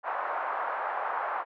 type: band-pass noise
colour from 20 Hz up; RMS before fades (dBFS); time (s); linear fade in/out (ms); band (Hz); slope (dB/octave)
pink; -32; 0.03-1.45; 50; 700 to 1400; 24
effects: none